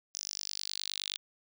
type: tone with high-pass filter sweep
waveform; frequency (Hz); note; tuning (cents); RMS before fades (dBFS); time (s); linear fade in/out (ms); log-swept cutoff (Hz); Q
sawtooth; 49.58; G1; +20; -39; 0.14-1.17; 0; 5900 to 3500; 4.6
effects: none